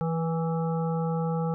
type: harmonic tone with a mistuned harmonic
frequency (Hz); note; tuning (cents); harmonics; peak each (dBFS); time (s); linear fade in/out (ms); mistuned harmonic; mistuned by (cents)
164.81; E3; 0; 1 / 3 / 5 / 7 / 8; -26 / -32 / -35 / -44 / -41; 0.01-1.54; 0; 3; -22
effects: none